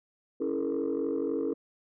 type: chord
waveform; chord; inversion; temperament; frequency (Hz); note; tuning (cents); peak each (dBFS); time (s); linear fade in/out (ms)
sine; A# half-diminished seventh; first; equal with one note detuned; 277.2 / 329.6 / 422.6 / 466.2; C#4 / E4 / G#4 / A#4; 0 / 0 / +30 / 0; -32; 0.4-1.54; 10
effects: tanh soft clip ceiling -22 dBFS